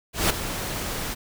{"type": "noise with ADSR envelope", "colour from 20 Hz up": "pink", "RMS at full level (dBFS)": -19, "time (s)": [0.13, 1.15], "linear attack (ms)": 170, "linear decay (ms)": 7, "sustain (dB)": -11, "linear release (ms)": 21, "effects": []}